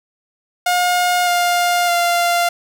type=tone with pitch steps; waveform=sawtooth; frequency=715 / 704.7 / 694.6 Hz; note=F5 / F5 / F5; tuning=+41 / +15 / -10 cents; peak=-10 dBFS; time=0.66-2.49 s; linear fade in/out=5 ms; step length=610 ms; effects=8-bit